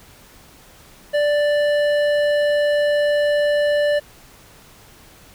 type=tone with hard clipping; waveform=sine; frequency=587.3 Hz; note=D5; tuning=in tune; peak=-17 dBFS; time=1.13-4 s; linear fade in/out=20 ms; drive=11 dB; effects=pink hiss -47 dBFS RMS until 5.34 s